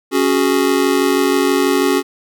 square chord, C# suspended fourth, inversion none, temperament just, 277.2 / 369.6 / 415.8 Hz, C#4 / F#4 / G#4, 0 / -2 / +2 cents, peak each -17 / -17 / -19 dBFS, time 0.11-2.03 s, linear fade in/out 50 ms, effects none

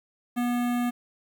square tone with notch filter, 242.7 Hz, B3, 30 cents flat, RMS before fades -26 dBFS, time 0.36-0.91 s, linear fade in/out 20 ms, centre 5100 Hz, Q 0.77, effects 9-bit

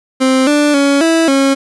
30% pulse tone with pitch steps, 261.6 / 294.4 / 280.5 / 327.7 / 272.8 Hz, C4 / D4 / C#4 / E4 / C#4, 0 / +4 / +21 / -10 / -28 cents, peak -6 dBFS, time 0.2-1.55 s, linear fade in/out 20 ms, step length 270 ms, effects resampled to 24000 Hz + 7-bit

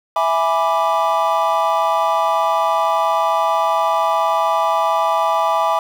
triangle chord, E dominant seventh, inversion none, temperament equal, 659.3 / 830.6 / 987.8 / 1174.7 Hz, E5 / G#5 / B5 / D6, 0 / 0 / 0 / 0 cents, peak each -18 dBFS, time 0.16-5.79 s, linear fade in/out 2 ms, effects 7-bit

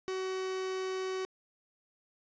45% pulse tone, 376.3 Hz, F#4, 29 cents sharp, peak -33 dBFS, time 0.08-1.25 s, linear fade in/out 0 ms, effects resampled to 16000 Hz + 10-bit

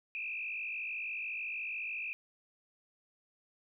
sine tone with frequency modulation, 2516 Hz, D#7, 19 cents sharp, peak -36 dBFS, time 0.15-2.13 s, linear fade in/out 0 ms, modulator 53.9 Hz, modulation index 2.5, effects none

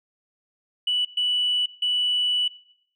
sine tone bursts at uneven times, 2960 Hz, F#7, in tune, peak -19 dBFS, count 3, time 0.87-1.05 / 1.17-1.66 / 1.82-2.48 s, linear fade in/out 5 ms, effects noise-tail reverb RT60 0.7 s tail -20 dB re dry + tanh soft clip ceiling -15 dBFS

